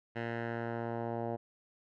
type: tone with low-pass filter sweep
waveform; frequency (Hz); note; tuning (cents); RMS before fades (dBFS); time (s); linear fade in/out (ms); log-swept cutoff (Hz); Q
10% pulse; 116.54; A#2; 0; -37; 0.15-1.37; 20; 2200 to 740; 1.9
effects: none